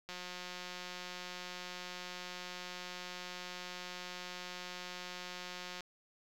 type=click train; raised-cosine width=0.2 ms; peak=-27 dBFS; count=1030; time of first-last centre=0.09-5.807 s; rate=180 Hz; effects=9-bit